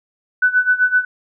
sine tone with tremolo, 1496 Hz, F#6, 19 cents sharp, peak -9 dBFS, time 0.42-1.05 s, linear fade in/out 5 ms, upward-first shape sine, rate 7.8 Hz, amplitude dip 85%, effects none

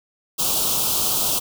white band-stop noise, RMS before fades -21 dBFS, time 0.38-1.4 s, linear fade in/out 20 ms, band 1300 to 2800 Hz, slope 48 dB/octave, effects none

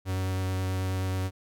45% pulse tone with vibrato, 93.8 Hz, F#2, 24 cents sharp, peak -27 dBFS, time 0.05-1.31 s, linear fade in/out 50 ms, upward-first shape sine, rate 9.3 Hz, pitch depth 11 cents each way, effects none

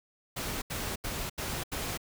pink noise bursts, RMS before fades -35 dBFS, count 5, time 0.36-1.976 s, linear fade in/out 10 ms, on 260 ms, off 79 ms, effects none

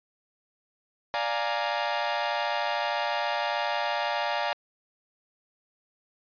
sawtooth chord, Bb dominant seventh, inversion first, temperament equal with one note detuned, 587.3 / 700.9 / 830.6 / 932.3 Hz, D5 / F5 / Ab5 / Bb5, 0 / +6 / 0 / 0 cents, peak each -28 dBFS, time 1.14-4.53 s, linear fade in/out 0 ms, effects resampled to 11025 Hz

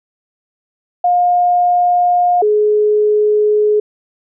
sine tone pair in turn, 711 / 421.7 Hz, F5 / G#4, +31 / +26 cents, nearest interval major sixth, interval 905 cents, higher first, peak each -9 dBFS, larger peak neither, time 1.04-2.42 / 2.42-3.8 s, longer neither, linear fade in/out 5 ms, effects none

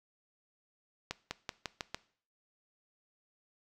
accelerating click train, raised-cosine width 0.2 ms, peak -18 dBFS, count 6, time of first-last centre 1.11-1.945 s, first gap 200 ms, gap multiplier 0.91, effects noise-tail reverb RT60 0.5 s tail -19 dB re dry

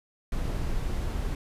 brown noise, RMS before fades -29 dBFS, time 0.32-1.35 s, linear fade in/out 2 ms, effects resampled to 32000 Hz

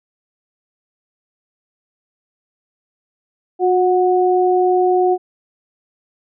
sine tone pair together, 363 / 734 Hz, F#4 / F#5, -33 / -14 cents, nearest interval octave, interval 1219 cents, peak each -13 / -16 dBFS, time 3.59-5.18 s, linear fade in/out 50 ms, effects none

